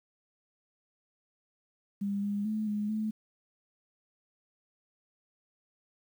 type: tone with pitch steps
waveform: sine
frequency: 200.6 / 203.5 / 215.6 / 208.6 / 216.3 Hz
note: G3 / G#3 / A3 / G#3 / A3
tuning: +40 / -35 / -35 / +8 / -29 cents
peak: -29 dBFS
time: 2.01-3.11 s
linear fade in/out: 10 ms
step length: 220 ms
effects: 10-bit